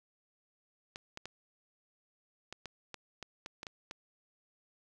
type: clicks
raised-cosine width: 0.2 ms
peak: -25 dBFS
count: 11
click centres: 0.959 / 1.174 / 1.256 / 2.526 / 2.657 / 2.943 / 3.227 / 3.461 / 3.631 / 3.668 / 3.911 s
effects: none